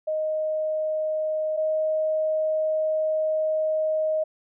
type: tone pair in turn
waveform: sine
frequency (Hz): 622.3 / 625.3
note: D#5 / D#5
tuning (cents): 0 / +8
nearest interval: unison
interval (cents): 8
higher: second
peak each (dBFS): -23 / -21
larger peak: second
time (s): 0.07-1.57 / 1.57-4.24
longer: second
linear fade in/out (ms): 10
effects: none